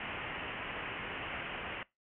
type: low-pass noise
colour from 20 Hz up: white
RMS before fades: -41 dBFS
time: 0-1.83 s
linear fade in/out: 2 ms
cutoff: 3000 Hz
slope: 96 dB/octave
effects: noise-tail reverb RT60 0.2 s tail -21 dB re dry